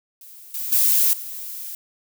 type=noise with level steps; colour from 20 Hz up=violet; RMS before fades=-43 / -28 / -17 / -33 dBFS; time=0.21-1.75 s; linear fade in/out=2 ms; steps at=0.54 / 0.72 / 1.13 s; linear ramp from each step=2 ms; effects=none